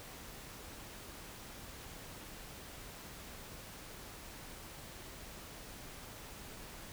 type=silence; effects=pink hiss -50 dBFS RMS until 6.92 s